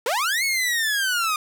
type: linear two-way sweep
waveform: sawtooth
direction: up then down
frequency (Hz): 424 to 2217 to 1214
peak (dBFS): -17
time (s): 0.06-1.36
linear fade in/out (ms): 2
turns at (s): 0.44
effects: 9-bit